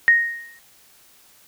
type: tone with exponential decay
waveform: sine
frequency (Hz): 1864.7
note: A#6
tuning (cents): 0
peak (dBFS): -8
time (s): 0.08-0.59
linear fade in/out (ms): 0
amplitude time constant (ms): 110
effects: white hiss -53 dBFS RMS until 1.47 s